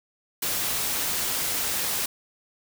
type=noise; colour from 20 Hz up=white; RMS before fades=-27 dBFS; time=0.42-2.06 s; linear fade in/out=5 ms; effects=none